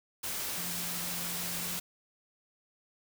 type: tone in noise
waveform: sine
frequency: 174.61 Hz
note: F3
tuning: in tune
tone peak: -44 dBFS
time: 0.57-1.79 s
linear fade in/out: 10 ms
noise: white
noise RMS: -36 dBFS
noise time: 0.23-1.8 s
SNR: -11 dB
effects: none